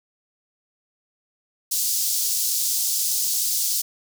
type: high-pass noise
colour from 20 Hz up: pink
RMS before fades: -23 dBFS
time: 1.71-3.82 s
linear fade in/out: 10 ms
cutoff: 4900 Hz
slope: 24 dB/octave
effects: none